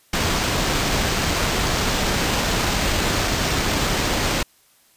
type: noise with sample-and-hold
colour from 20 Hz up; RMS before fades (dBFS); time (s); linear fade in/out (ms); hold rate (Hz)
pink; -21; 0.13-4.43; 5; 11025
effects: white hiss -57 dBFS RMS until 4.96 s + resampled to 32000 Hz